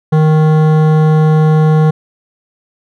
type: tone with hard clipping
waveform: triangle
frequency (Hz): 155.56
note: D#3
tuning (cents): 0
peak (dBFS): -8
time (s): 0.12-1.91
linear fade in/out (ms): 10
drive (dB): 18
effects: none